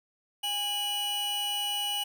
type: tone pair together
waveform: 45% pulse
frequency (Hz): 820 / 2945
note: G#5 / F#7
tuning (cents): -22 / -9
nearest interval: octave + minor seventh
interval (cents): 2213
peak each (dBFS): -36 / -29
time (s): 0.43-2.04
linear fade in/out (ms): 10
effects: none